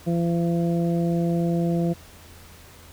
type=harmonic tone; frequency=170 Hz; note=F3; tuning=46 cents flat; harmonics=1 / 2 / 3 / 4; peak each=-21 / -27 / -31 / -33 dBFS; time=0.06-1.94 s; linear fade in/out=20 ms; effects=added 83 Hz sine -48 dBFS peak until 2.92 s + pink hiss -48 dBFS RMS until 2.92 s